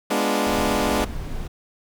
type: chord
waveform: 15% pulse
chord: G# diminished seventh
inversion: none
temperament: equal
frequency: 207.7 / 246.9 / 293.7 / 349.2 Hz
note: G#3 / B3 / D4 / F4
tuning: 0 / 0 / 0 / 0 cents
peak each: -18 / -19 / -18 / -23 dBFS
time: 0.1-1.05 s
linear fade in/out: 10 ms
type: noise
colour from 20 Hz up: brown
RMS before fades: -30 dBFS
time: 0.46-1.48 s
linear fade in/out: 10 ms
effects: none